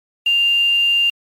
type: tone with quantisation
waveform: sine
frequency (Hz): 2794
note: F7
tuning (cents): 0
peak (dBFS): -12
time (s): 0.26-1.1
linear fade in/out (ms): 5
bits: 6
effects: MP3 64 kbps